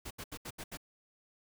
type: noise bursts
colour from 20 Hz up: pink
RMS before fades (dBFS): -43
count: 6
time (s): 0.05-0.773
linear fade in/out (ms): 10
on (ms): 58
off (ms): 75
effects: none